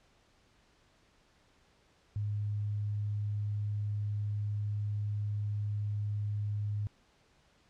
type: tone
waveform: sine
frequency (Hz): 103.83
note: G#2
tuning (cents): 0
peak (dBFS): -31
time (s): 2.16-6.87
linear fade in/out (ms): 0
effects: pink hiss -67 dBFS RMS until 7.69 s + low-pass 6000 Hz 12 dB/octave